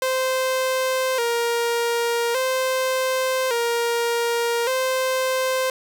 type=tone with vibrato; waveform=sawtooth; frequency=493.9 Hz; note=B4; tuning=in tune; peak=-16 dBFS; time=0.02-5.7 s; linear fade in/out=2 ms; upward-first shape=square; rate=0.43 Hz; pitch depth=87 cents each way; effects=none